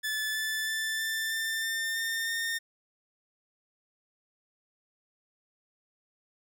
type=tone with pitch steps; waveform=sawtooth; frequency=1739 / 1751.1 / 1763.3 / 1775.5 / 1787.9 / 1800.3 / 1812.8 / 1825.5 Hz; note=A6 / A6 / A6 / A6 / A6 / A6 / A#6 / A#6; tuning=-21 / -9 / +3 / +15 / +27 / +39 / -49 / -37 cents; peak=-26 dBFS; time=0.03-2.59 s; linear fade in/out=20 ms; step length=320 ms; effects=none